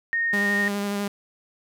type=tone; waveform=sine; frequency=1849 Hz; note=A#6; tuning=15 cents flat; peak=-21 dBFS; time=0.13-0.68 s; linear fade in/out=0 ms
type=tone with vibrato; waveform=sawtooth; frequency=202.4 Hz; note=G#3; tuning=44 cents flat; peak=-21 dBFS; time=0.33-1.08 s; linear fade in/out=5 ms; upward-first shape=square; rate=12 Hz; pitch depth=12 cents each way
effects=none